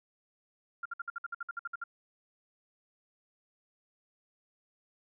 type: tone bursts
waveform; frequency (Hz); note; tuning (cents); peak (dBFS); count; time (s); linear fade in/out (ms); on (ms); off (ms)
sine; 1392; F6; -6; -34; 13; 0.83-1.839; 5; 25; 57
effects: none